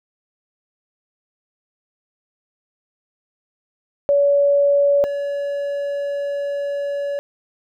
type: tone pair in turn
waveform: sine / triangle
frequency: 568 / 568 Hz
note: C#5 / C#5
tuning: +42 / +42 cents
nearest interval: unison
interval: 0 cents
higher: neither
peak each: -12 / -19 dBFS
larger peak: first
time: 4.09-5.04 / 5.04-7.19 s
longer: second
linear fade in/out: 0 ms
effects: none